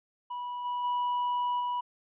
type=tone with level steps; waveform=triangle; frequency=979 Hz; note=B5; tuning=15 cents flat; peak=-32 / -28 / -25 / -27 dBFS; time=0.3-1.81 s; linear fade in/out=10 ms; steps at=0.64 / 0.83 / 1.59 s; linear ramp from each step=20 ms; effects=resampled to 8000 Hz